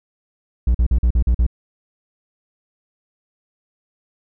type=tone bursts; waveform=triangle; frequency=59.5 Hz; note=A#1; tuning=36 cents sharp; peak=-10 dBFS; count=7; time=0.67-1.466 s; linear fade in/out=5 ms; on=76 ms; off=44 ms; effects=none